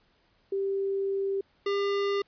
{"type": "tone pair in turn", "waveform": ["sine", "square"], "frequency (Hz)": [392, 400.5], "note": ["G4", "G4"], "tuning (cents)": [0, 37], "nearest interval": "unison", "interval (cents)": 37, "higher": "second", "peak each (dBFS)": -26, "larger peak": "neither", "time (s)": [[0.52, 1.41], [1.66, 2.22]], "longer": "first", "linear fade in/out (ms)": 5, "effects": ["pink hiss -67 dBFS RMS until 2.27 s", "resampled to 11025 Hz"]}